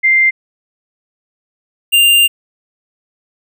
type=tone pair in turn; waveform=sine / square; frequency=2093 / 2794 Hz; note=C7 / F7; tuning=0 / 0 cents; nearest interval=perfect fourth; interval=500 cents; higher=second; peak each=-7 dBFS; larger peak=neither; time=0.03-0.31 / 1.92-2.28 s; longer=second; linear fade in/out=20 ms; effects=none